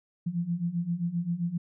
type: beating tone pair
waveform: sine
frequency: 167.6 / 175.2 Hz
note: E3 / F3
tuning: +29 / +6 cents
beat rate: 7.6 Hz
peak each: -32 / -29 dBFS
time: 0.26-1.58 s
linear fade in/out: 10 ms
effects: none